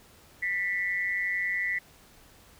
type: tone with amplitude modulation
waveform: sine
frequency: 1975.5 Hz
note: B6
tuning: in tune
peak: -23 dBFS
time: 0.42-1.79 s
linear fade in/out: 10 ms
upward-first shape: sine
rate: 189 Hz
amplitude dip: 75%
effects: pink hiss -56 dBFS RMS until 2.59 s